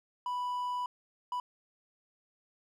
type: tone bursts at uneven times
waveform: triangle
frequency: 987.8 Hz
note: B5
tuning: in tune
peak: -30 dBFS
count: 2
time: 0.26-0.86 / 1.32-1.4 s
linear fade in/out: 2 ms
effects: none